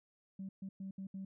sine tone bursts at uneven times, 192.6 Hz, G3, 30 cents flat, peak -40 dBFS, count 5, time 0.39-0.49 / 0.62-0.69 / 0.8-0.91 / 0.98-1.07 / 1.14-1.25 s, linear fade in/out 5 ms, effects tanh soft clip ceiling -37 dBFS

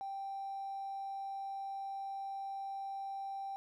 triangle tone with hard clipping, 784 Hz, G5, in tune, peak -39 dBFS, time 0.01-3.56 s, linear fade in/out 0 ms, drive 3 dB, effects none

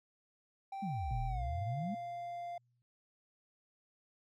triangle tone with pitch glide, 781 to 695.8 Hz, G5 to F5, -7 to -7 cents, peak -38 dBFS, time 0.72-2.58 s, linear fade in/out 5 ms, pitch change -200 cents, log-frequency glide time 1.27-1.44 s
sine exponential two-way sweep, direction down then up, 220.5 to 36.71 to 220.5 Hz, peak -36 dBFS, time 0.82-1.95 s, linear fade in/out 10 ms, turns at 1.22 s
sine tone with exponential decay, 121.4 Hz, B2, 29 cents flat, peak -35 dBFS, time 1.11-2.82 s, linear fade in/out 0 ms, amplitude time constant 370 ms
effects none

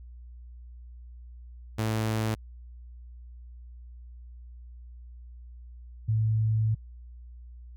sawtooth / sine tone pair in turn, 110 / 110 Hz, A2 / A2, 0 / 0 cents, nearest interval unison, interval 0 cents, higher neither, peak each -22 dBFS, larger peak neither, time 1.78-2.35 / 6.08-6.75 s, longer second, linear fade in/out 10 ms, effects added 60 Hz sine -43 dBFS peak until 7.76 s

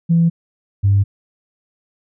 sine tone pair in turn, 167.4 / 99.54 Hz, E3 / G2, +27 / +27 cents, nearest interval major sixth, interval 900 cents, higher first, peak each -9 dBFS, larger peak neither, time 0.09-0.3 / 0.83-1.04 s, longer neither, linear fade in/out 20 ms, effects tanh soft clip ceiling -5 dBFS

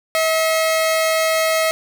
sawtooth tone pair together, 642.6 / 2144 Hz, E5 / C7, -44 / +42 cents, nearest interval octave + major sixth, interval 2086 cents, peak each -12 / -21 dBFS, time 0.15-1.71 s, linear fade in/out 0 ms, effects none

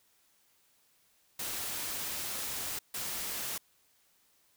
white noise bursts at uneven times, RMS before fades -37 dBFS, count 2, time 1.39-2.79 / 2.94-3.58 s, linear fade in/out 5 ms, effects white hiss -69 dBFS RMS until 4.56 s

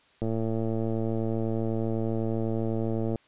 click train, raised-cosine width 2 ms, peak -17 dBFS, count 330, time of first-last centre 0.22-3.158 s, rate 112 Hz, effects white hiss -61 dBFS RMS until 3.27 s + resampled to 8000 Hz

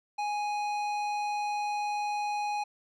sine tone with tanh clipping, 830.6 Hz, G#5, in tune, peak -31 dBFS, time 0.18-2.64 s, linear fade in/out 10 ms, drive 14 dB, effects none

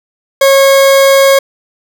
40% pulse tone, 546 Hz, C#5, 26 cents flat, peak -3 dBFS, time 0.41-1.39 s, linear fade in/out 5 ms, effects none

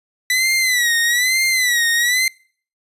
sawtooth tone with vibrato, 1975.5 Hz, B6, in tune, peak -11 dBFS, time 0.3-2.28 s, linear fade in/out 2 ms, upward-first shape sine, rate 1.1 Hz, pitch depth 110 cents each way, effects noise-tail reverb RT60 0.5 s tail -26 dB re dry + resampled to 32000 Hz

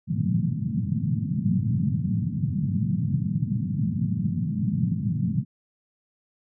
white band-pass noise, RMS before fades -25 dBFS, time 0.07-5.45 s, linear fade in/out 50 ms, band 100 to 210 Hz, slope 48 dB/octave, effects none

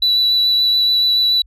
sine tone with vibrato, 3951 Hz, B7, in tune, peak -10 dBFS, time 0.02-1.42 s, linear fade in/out 5 ms, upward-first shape triangle, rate 7 Hz, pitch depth 13 cents each way, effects tanh soft clip ceiling -9 dBFS + added 50 Hz sine -45 dBFS peak until 1.46 s

